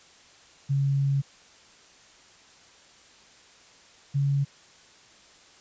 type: tone pair in turn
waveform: sine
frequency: 138.59 / 140.04 Hz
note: C#3 / C#3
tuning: 0 / +18 cents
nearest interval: unison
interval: 18 cents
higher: second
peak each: -21 dBFS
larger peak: neither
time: 0.69-1.22 / 4.14-4.45 s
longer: first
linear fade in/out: 20 ms
effects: white hiss -54 dBFS RMS until 5.6 s + resampled to 16000 Hz